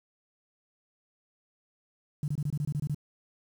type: tone bursts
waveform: sine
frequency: 146.83 Hz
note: D3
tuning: in tune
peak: -27 dBFS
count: 10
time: 2.23-2.946 s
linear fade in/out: 2 ms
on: 50 ms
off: 24 ms
effects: 9-bit